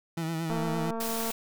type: tone with vibrato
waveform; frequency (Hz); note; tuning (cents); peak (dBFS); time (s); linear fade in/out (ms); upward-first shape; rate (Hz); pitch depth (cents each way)
30% pulse; 163.3; E3; -16; -27; 0.17-0.91; 5; sine; 8.8; 43
type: click train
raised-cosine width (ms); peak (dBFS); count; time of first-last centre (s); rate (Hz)
1; -22; 184; 0.5-1.306; 227
type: noise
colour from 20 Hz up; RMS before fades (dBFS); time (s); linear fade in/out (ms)
white; -35; 1-1.32; 5
effects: none